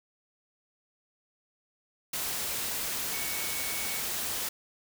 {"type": "tone in noise", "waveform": "sine", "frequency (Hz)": 2231, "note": "C#7", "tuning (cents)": 11, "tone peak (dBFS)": -40, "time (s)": [3.13, 4], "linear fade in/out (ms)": 5, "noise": "white", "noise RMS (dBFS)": -33, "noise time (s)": [2.13, 4.49], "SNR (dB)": -10, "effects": []}